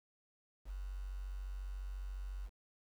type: tone with quantisation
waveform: sine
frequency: 47.15 Hz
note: F#1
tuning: 33 cents sharp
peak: -40 dBFS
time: 0.65-2.5 s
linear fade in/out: 50 ms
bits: 10
effects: none